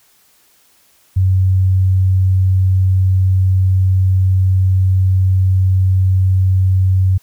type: tone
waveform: sine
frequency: 94 Hz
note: F#2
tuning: 28 cents sharp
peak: -9 dBFS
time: 1.16-7.18 s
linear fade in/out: 10 ms
effects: white hiss -53 dBFS RMS until 7.22 s